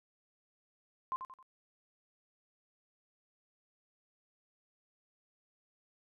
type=tone with echo; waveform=sine; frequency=1046.5 Hz; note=C6; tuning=in tune; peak=-32 dBFS; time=1.12-1.16 s; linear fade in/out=0 ms; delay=89 ms; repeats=3; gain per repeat=-8 dB; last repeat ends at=1.427 s; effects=none